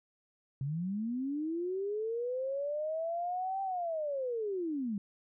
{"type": "linear two-way sweep", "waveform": "sine", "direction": "up then down", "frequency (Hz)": [130, 784, 192.2], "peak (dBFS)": -32, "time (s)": [0.61, 4.98], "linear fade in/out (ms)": 2, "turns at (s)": 3.62, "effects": []}